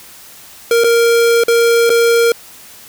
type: tone with dropouts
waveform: square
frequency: 466.2 Hz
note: A#4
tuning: in tune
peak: -9 dBFS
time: 0.71-2.32 s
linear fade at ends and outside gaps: 2 ms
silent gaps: 0.838-0.843 / 1.437-1.482 / 1.895-1.901 s
effects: white hiss -38 dBFS RMS until 2.88 s